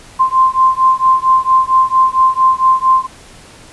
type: beating tone pair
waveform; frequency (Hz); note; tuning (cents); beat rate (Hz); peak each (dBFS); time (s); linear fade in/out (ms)
sine; 1043 / 1047.4; C6 / C6; -6 / +1; 4.4; -11; 0.19-3.07; 20
effects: pink hiss -39 dBFS RMS until 3.72 s + resampled to 24000 Hz